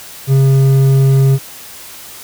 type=tone with hard clipping; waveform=sine; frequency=135.1 Hz; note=C#3; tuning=44 cents flat; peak=-8 dBFS; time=0.27-1.39 s; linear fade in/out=50 ms; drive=6 dB; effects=white hiss -33 dBFS RMS until 2.23 s